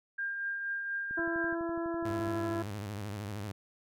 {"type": "tone with tremolo", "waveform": "sine", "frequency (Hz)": 1602, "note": "G6", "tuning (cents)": 37, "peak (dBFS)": -31, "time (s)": [0.18, 1.55], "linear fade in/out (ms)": 10, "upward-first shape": "triangle", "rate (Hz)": 4.2, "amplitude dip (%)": 40}
{"type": "click train", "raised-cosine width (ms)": 3, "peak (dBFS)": -36, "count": 15, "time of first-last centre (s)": [1.11, 2.277], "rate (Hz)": 12}
{"type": "harmonic tone", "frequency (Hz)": 335.8, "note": "E4", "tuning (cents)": 32, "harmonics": [1, 2, 3, 4, 5], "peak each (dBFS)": [-33, -39, -43, -45, -47], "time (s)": [1.17, 2.63], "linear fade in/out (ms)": 10}
{"type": "tone with vibrato", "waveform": "sawtooth", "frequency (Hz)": 102.8, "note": "G#2", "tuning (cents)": -17, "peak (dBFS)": -33, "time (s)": [2.05, 3.52], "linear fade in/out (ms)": 5, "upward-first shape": "square", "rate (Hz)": 13, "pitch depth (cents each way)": 83}
{"effects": []}